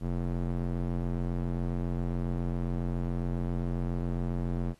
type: tone with band-pass filter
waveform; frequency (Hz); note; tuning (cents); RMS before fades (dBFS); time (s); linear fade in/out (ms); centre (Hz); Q
square; 43.66; F1; 0; -31; 0-4.75; 50; 190; 0.79
effects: pink hiss -66 dBFS RMS until 4.79 s + AAC 32 kbps